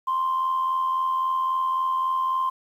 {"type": "tone with amplitude modulation", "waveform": "sine", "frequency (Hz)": 1046.5, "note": "C6", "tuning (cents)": 0, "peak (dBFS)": -18, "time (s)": [0.07, 2.5], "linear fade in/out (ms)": 10, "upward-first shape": "sine", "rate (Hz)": 83.7, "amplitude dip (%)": 45, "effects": ["tanh soft clip ceiling -17 dBFS", "9-bit"]}